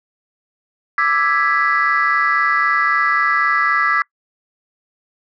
sine chord, E dominant seventh, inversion third, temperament equal, 1174.7 / 1318.5 / 1661.2 / 1975.5 Hz, D6 / E6 / G#6 / B6, 0 / 0 / 0 / 0 cents, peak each -18 dBFS, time 0.98-4.02 s, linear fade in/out 2 ms, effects noise-tail reverb RT60 0.1 s tail -25 dB re dry + tanh soft clip ceiling -6 dBFS

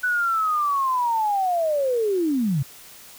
sine linear sweep, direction down, 1500 to 123.47 Hz, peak -19 dBFS, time 0.03-2.63 s, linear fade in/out 10 ms, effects white hiss -45 dBFS RMS until 3.18 s

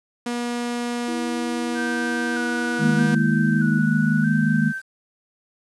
sawtooth tone, 240.2 Hz, B3, 48 cents flat, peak -20 dBFS, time 0.26-3.15 s, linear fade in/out 5 ms
sine tone with pitch glide, 330 to 316.4 Hz, E4 to D#4, +2 to +29 cents, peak -29 dBFS, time 1.08-3.79 s, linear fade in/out 2 ms, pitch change -73 cents, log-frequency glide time 3.29-3.68 s
sine tone with vibrato, 1513 Hz, F#6, 38 cents sharp, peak -26 dBFS, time 1.74-4.82 s, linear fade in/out 50 ms, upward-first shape square, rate 0.8 Hz, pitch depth 46 cents each way
sine chord, D# suspended fourth, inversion none, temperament equal, 155.56 / 207.7 / 233.1 Hz, D#3 / G#3 / A#3, 0 / 0 / 0 cents, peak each -21 dBFS, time 2.78-4.73 s, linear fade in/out 50 ms
effects resampled to 24000 Hz + 8-bit

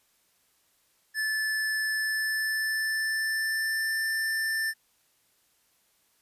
square tone with pitch glide, 1744 to 1777.6 Hz, A6 to A6, -16 to +17 cents, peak -27 dBFS, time 1.14-4.74 s, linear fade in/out 50 ms, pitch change +33 cents, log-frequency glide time 1.92-4.02 s, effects white hiss -68 dBFS RMS until 6.21 s + resampled to 32000 Hz

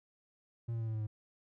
triangle tone with pitch steps, 116.54 / 114.6 / 112.7 / 110.83 / 108.99 / 107.18 Hz, A#2 / A#2 / A2 / A2 / A2 / A2, 0 / -29 / +42 / +13 / -16 / -45 cents, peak -32 dBFS, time 0.68-1.07 s, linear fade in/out 10 ms, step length 65 ms, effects none

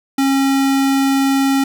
square tone, 272.1 Hz, C#4, 32 cents flat, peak -13 dBFS, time 0.18-1.64 s, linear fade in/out 5 ms, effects none

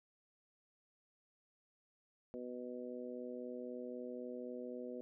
harmonic tone, 123.9 Hz, B2, 6 cents sharp, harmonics 2 / 3 / 4 / 5, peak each -47 / -49 / -47 / -53 dBFS, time 2.34-5.01 s, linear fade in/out 0 ms, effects none

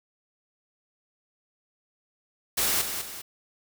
white noise with echo, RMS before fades -25 dBFS, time 2.57-2.82 s, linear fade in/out 10 ms, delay 200 ms, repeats 2, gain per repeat -7 dB, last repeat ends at 3.22 s, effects none

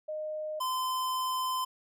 sine / square tone pair in turn, 616 / 1027.4 Hz, D#5 / C6, -17 / -32 cents, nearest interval major sixth, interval 885 cents, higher second, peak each -33 / -30 dBFS, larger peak second, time 0.08-0.6 / 0.6-1.65 s, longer second, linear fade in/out 10 ms, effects none

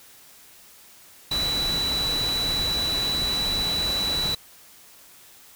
sine tone in noise, 3951 Hz, B7, in tune, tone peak -23 dBFS, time 1.31-4.35 s, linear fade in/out 5 ms, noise pink, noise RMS -31 dBFS, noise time 1.31-4.35 s, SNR +5 dB, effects white hiss -50 dBFS RMS until 5.55 s

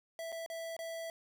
square tone with dropouts, 659.3 Hz, E5, in tune, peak -40 dBFS, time 0.19-1.1 s, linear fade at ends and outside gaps 1 ms, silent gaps 0.32-0.325 / 0.462-0.5 / 0.766-0.79 s, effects none

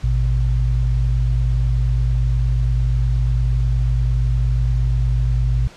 sine tone pair together, 55 / 123.47 Hz, A1 / B2, 0 / 0 cents, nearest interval octave + major second, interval 1400 cents, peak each -16 / -19 dBFS, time 0.03-5.68 s, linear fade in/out 10 ms, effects pink hiss -43 dBFS RMS until 5.76 s + low-pass 6000 Hz 12 dB/octave

